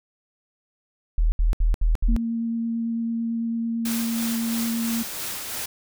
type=tone bursts; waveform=sine; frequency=40.23 Hz; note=E1; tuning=41 cents flat; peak=-16 dBFS; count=5; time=1.18-2.164 s; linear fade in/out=0 ms; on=140 ms; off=71 ms
type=tone with vibrato; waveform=sine; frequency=230 Hz; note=A#3; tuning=23 cents flat; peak=-23 dBFS; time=2.08-5.03 s; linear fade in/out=10 ms; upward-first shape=sine; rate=9 Hz; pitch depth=8 cents each way
type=noise with tremolo; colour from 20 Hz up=white; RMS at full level=-30 dBFS; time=3.85-5.66 s; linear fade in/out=5 ms; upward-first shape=sine; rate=3 Hz; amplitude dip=35%
effects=none